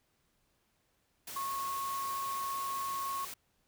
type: tone in noise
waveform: sine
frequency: 1096 Hz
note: C#6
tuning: 20 cents flat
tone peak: -34 dBFS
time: 1.36-3.25 s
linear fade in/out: 5 ms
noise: white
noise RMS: -44 dBFS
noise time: 1.27-3.34 s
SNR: +7 dB
effects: pink hiss -75 dBFS RMS until 3.67 s